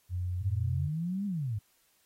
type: tone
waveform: sine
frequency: 89.8 Hz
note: F2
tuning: 49 cents sharp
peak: -30 dBFS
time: 0.09-0.9 s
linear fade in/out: 50 ms
type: exponential two-way sweep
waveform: sine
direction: up then down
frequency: 98 to 207.7 to 98 Hz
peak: -30 dBFS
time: 0.41-1.59 s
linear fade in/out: 10 ms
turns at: 1.26 s
effects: white hiss -69 dBFS RMS until 2.05 s + AAC 48 kbps